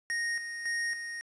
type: tone with tremolo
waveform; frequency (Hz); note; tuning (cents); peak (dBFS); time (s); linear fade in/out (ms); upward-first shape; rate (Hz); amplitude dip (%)
square; 1863; A#6; -2; -30; 0.1-1.21; 0; square; 1.8; 55
effects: resampled to 22050 Hz + 10-bit

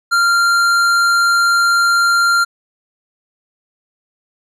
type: tone with hard clipping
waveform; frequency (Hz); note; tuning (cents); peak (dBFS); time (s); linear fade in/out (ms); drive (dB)
sine; 1388; F6; -11; -12; 0.11-2.45; 20; 12
effects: none

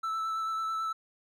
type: tone with vibrato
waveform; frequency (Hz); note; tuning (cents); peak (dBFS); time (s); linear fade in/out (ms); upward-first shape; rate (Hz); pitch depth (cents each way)
triangle; 1318.5; E6; 0; -28; 0.03-0.93; 10; sine; 9.1; 14
effects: none

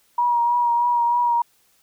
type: tone with vibrato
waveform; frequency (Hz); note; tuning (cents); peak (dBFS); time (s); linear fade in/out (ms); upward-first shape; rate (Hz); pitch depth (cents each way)
sine; 955; A#5; +42; -16; 0.18-1.42; 5; triangle; 3.2; 28
effects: white hiss -61 dBFS RMS until 1.82 s

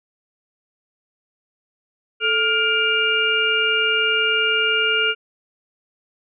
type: harmonic tone with a mistuned harmonic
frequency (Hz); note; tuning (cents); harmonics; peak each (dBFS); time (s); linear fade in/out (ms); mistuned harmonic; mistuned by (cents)
470; A#4; +14; 1 / 3 / 5 / 6; -25 / -20 / -24 / -20; 2.2-5.15; 50; 1; -120
effects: none

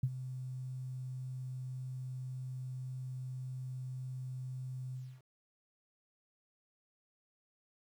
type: tone with ADSR envelope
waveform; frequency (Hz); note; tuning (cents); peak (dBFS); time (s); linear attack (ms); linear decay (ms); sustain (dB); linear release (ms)
sine; 128.7; C3; -28; -26; 0.03-5.22; 5; 51; -13; 270
effects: 11-bit

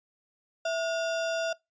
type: tone with sample-and-hold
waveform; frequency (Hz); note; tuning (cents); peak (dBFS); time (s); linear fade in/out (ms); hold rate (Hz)
sine; 659.3; E5; 0; -26; 0.65-1.53; 5; 2100
effects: noise-tail reverb RT60 0.2 s tail -23 dB re dry + resampled to 16000 Hz

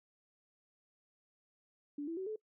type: tone with pitch steps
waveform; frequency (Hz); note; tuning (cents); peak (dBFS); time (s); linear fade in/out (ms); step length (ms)
sine; 290 / 331.2 / 378.3 / 432; D4 / E4 / F#4 / A4; -22 / +8 / +38 / -32; -37; 1.98-2.36; 5; 95
effects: noise-tail reverb RT60 0.1 s tail -23 dB re dry

